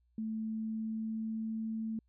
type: tone with pitch glide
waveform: sine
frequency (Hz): 220 to 221.8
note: A3 to A3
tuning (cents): 0 to +14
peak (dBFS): -34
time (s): 0.18-1.99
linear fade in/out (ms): 2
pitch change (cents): +14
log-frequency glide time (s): 0.45-1.64
effects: added 60 Hz sine -69 dBFS peak until 2.08 s